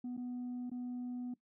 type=tone with dropouts; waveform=sine; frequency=246.9 Hz; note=B3; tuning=in tune; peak=-36 dBFS; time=0.04-1.34 s; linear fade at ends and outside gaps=5 ms; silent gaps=0.168-0.175 / 0.698-0.715 s; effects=noise-tail reverb RT60 0.1 s tail -19 dB re dry + tanh soft clip ceiling -37 dBFS